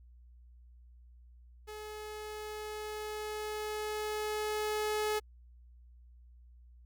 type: tone with level ramp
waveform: sawtooth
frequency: 425.7 Hz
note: G#4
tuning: 43 cents sharp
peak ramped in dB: -39 to -26 dBFS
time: 1.67-5.2 s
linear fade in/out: 20 ms
effects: added 60 Hz sine -54 dBFS peak until 6.85 s + Opus 48 kbps